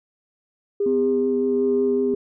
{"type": "tone with tremolo", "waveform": "sine", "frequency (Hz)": 404.3, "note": "G#4", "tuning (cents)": -46, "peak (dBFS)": -17, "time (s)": [0.8, 2.15], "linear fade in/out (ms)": 5, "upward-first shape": "sine", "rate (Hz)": 1.3, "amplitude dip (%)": 25}
{"type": "tone with vibrato", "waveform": "sine", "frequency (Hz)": 253.3, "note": "B3", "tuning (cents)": 44, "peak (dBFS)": -22, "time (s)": [0.86, 2.14], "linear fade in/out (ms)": 2, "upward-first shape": "triangle", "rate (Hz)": 5.4, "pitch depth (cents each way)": 28}
{"effects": ["tanh soft clip ceiling -10 dBFS"]}